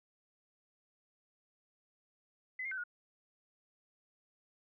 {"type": "tone with pitch steps", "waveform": "sine", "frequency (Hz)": [2021, 2127, 1531, 1442], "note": ["B6", "C7", "G6", "F#6"], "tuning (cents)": [39, 28, -41, -45], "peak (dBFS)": -37, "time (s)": [2.59, 2.838], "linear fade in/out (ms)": 5, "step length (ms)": 62, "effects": []}